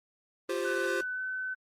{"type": "chord", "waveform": "square", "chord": "F suspended second", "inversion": "none", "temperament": "equal", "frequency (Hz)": [349.2, 392, 523.3], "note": ["F4", "G4", "C5"], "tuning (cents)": [0, 0, 0], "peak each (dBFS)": -35, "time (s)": [0.49, 1.01], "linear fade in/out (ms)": 5}
{"type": "tone with pitch glide", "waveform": "sine", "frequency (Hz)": [1500, 1516.6], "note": ["F#6", "F#6"], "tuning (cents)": [23, 42], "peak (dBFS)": -32, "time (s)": [0.64, 1.55], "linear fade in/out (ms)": 20, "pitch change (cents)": 19, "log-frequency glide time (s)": [1.13, 1.2]}
{"effects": ["low-pass 11000 Hz 12 dB/octave", "Opus 24 kbps"]}